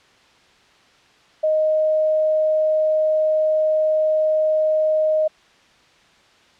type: tone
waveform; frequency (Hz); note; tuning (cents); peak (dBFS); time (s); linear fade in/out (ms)
sine; 622.3; D#5; 0; -15; 1.43-5.28; 10
effects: white hiss -53 dBFS RMS until 6.59 s + low-pass 4000 Hz 12 dB/octave